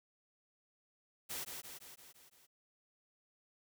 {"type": "noise with echo", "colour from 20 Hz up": "white", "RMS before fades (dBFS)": -42, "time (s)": [1.29, 1.45], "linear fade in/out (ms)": 20, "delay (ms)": 170, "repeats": 6, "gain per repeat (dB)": -4, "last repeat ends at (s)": 2.47, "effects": []}